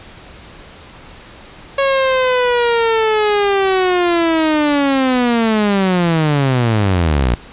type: linear sweep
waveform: sawtooth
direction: down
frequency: 553 to 55.7 Hz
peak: -8 dBFS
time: 1.78-7.35 s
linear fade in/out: 5 ms
effects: pink hiss -38 dBFS RMS until 7.52 s + resampled to 8000 Hz